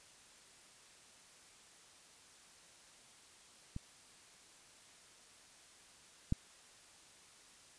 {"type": "clicks", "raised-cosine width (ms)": 5, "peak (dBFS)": [-29, -19], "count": 2, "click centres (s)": [3.764, 6.324], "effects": ["white hiss -61 dBFS RMS until 7.78 s", "resampled to 22050 Hz"]}